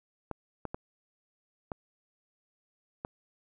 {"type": "clicks", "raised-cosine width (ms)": 1, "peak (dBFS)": -21, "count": 5, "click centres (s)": [0.313, 0.653, 0.745, 1.718, 3.049], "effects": []}